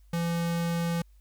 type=tone; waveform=square; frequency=169.3 Hz; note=E3; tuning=46 cents sharp; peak=-27 dBFS; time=0.13-1.02 s; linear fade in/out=5 ms; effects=added 50 Hz sine -53 dBFS peak until 1.2 s + white hiss -72 dBFS RMS until 1.2 s